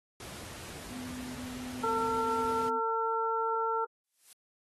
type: noise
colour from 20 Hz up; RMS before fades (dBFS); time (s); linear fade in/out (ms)
pink; -45; 0.2-2.69; 2
type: tone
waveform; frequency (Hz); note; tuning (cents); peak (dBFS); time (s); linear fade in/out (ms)
sine; 251.4; B3; +31; -40; 0.89-2.81; 50
type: harmonic tone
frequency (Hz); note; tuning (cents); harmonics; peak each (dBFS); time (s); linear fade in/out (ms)
451.4; A4; +44; 1 / 2 / 3; -33 / -32 / -32; 1.83-3.85; 10
type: noise with exponential growth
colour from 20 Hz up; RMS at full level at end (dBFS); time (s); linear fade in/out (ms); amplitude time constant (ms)
blue; -48; 4.04-4.33; 2; 61
effects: high-pass 60 Hz 12 dB/octave + AAC 32 kbps